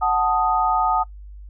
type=chord; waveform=sine; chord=D# diminished; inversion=first; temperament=equal; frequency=740 / 880 / 1244.5 Hz; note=F#5 / A5 / D#6; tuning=0 / 0 / 0 cents; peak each=-21 dBFS; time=0.01-1.04 s; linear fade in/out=20 ms; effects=noise-tail reverb RT60 0.1 s tail -21 dB re dry + added 50 Hz sine -36 dBFS peak until 1.49 s

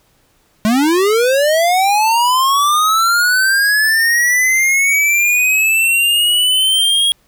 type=linear sweep; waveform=square; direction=up; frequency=207.1 to 3300 Hz; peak=-11 dBFS; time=0.65-7.12 s; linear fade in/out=0 ms; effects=pink hiss -56 dBFS RMS until 7.27 s

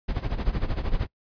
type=noise with tremolo; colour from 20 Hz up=brown; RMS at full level=-23 dBFS; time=0.08-1.07 s; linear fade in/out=10 ms; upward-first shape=sine; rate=13 Hz; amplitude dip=80%; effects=noise-tail reverb RT60 0.1 s tail -23 dB re dry + resampled to 11025 Hz

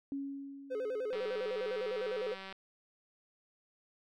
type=tone with exponential decay; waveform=sine; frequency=277.2 Hz; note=C#4; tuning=in tune; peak=-34 dBFS; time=0.12-1.73 s; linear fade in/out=1 ms; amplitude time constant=350 ms
type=tone with vibrato; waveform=triangle; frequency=466.2 Hz; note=A#4; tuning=in tune; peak=-32 dBFS; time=0.7-2.35 s; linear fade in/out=20 ms; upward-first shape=square; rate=9.9 Hz; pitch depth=160 cents each way
type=click train; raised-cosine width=0.3 ms; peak=-30 dBFS; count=269; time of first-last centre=1.13-2.526 s; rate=192 Hz
effects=none

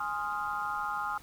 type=chord; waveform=sine; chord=F minor seventh; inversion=first; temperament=equal; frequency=830.6 / 1046.5 / 1244.5 / 1396.9 Hz; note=Ab5 / C6 / Eb6 / F6; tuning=0 / 0 / 0 / 0 cents; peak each=-36 / -39 / -35 / -37 dBFS; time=0-1.18 s; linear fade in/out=5 ms; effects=pink hiss -54 dBFS RMS until 1.22 s

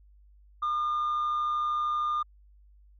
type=tone with amplitude modulation; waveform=sine; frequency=1210 Hz; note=D#6; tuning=49 cents flat; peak=-22 dBFS; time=0.62-2.23 s; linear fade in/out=10 ms; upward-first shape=sine; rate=133 Hz; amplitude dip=35%; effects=tanh soft clip ceiling -24 dBFS + added 50 Hz sine -54 dBFS peak until 2.99 s

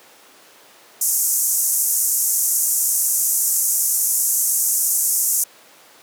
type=band-pass noise; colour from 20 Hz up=white; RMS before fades=-19 dBFS; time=1.01-5.44 s; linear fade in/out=5 ms; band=6100 to 14000 Hz; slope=48 dB/octave; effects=pink hiss -47 dBFS RMS until 6.02 s + high-pass 400 Hz 12 dB/octave

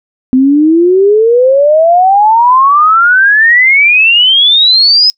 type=exponential sweep; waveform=sine; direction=up; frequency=253.1 to 5140 Hz; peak=-3 dBFS; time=0.33-5.1 s; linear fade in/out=0 ms; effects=noise-tail reverb RT60 0.1 s tail -25 dB re dry

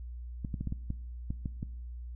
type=clicks; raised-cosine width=5 ms; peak=-22 dBFS; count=9; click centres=0.448 / 0.542 / 0.61 / 0.673 / 0.724 / 0.904 / 1.305 / 1.458 / 1.629 s; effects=noise-tail reverb RT60 0.8 s tail -20 dB re dry + added 60 Hz sine -39 dBFS peak until 2.15 s

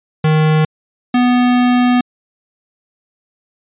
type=tone pair in turn; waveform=square; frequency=155.56 / 246.9 Hz; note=D#3 / B3; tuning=0 / 0 cents; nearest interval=minor sixth; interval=800 cents; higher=second; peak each=-10 dBFS; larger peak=neither; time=0.24-0.65 / 1.14-2.01 s; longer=second; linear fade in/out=5 ms; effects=resampled to 8000 Hz

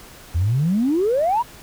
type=exponential sweep; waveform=sine; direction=up; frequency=77.78 to 1005 Hz; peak=-15 dBFS; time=0.34-1.43 s; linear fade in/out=20 ms; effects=tanh soft clip ceiling -11 dBFS + pink hiss -43 dBFS RMS until 1.62 s

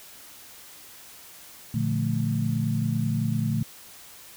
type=chord; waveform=sine; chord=Bb major seventh; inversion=none; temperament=equal; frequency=116.54 / 146.83 / 174.61 / 220 Hz; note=Bb2 / D3 / F3 / A3; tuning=0 / 0 / 0 / 0 cents; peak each=-27 / -28 / -32 / -28 dBFS; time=1.74-3.63 s; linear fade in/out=5 ms; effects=white hiss -47 dBFS RMS until 4.36 s

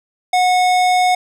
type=tone with hard clipping; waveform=sine; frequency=730 Hz; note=F#5; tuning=24 cents flat; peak=-13 dBFS; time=0.33-1.15 s; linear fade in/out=5 ms; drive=17 dB; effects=none

